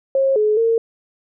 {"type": "tone with pitch steps", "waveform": "sine", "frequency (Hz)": [539, 425.7, 456.4], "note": ["C#5", "G#4", "A#4"], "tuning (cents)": [-49, 43, -37], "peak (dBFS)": -13, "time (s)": [0.15, 0.78], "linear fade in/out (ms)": 2, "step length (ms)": 210, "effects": []}